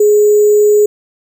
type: tone with sample-and-hold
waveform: sine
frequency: 418.3 Hz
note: G#4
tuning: 12 cents sharp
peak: -5 dBFS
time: 0-0.86 s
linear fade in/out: 5 ms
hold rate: 7350 Hz
effects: none